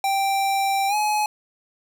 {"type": "tone with pitch glide", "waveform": "square", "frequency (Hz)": [784, 845.1], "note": ["G5", "G#5"], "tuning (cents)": [0, 30], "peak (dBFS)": -20, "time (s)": [0.04, 1.26], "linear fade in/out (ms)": 2, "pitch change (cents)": 130, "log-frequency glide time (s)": [0.88, 0.95], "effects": []}